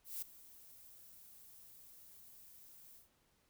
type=noise with ADSR envelope; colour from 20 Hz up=violet; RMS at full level=-41 dBFS; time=0.04-3.09 s; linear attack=180 ms; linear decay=7 ms; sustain=-18 dB; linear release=130 ms; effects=pink hiss -75 dBFS RMS until 3.49 s